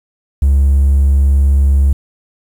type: tone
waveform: triangle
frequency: 69.3 Hz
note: C#2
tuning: in tune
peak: -4 dBFS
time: 0.42-1.93 s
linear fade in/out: 5 ms
effects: tanh soft clip ceiling -2 dBFS + 7-bit